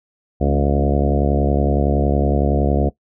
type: harmonic tone with a mistuned harmonic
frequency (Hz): 70.8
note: C#2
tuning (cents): +37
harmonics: 1 / 2 / 3 / 4 / 5 / 6 / 7 / 8 / 9 / 10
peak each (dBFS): -18 / -21 / -23 / -24 / -25 / -26 / -26 / -27 / -28 / -28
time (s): 0.4-2.9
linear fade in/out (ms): 20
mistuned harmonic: 3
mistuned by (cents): +28
effects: noise-tail reverb RT60 0.1 s tail -19 dB re dry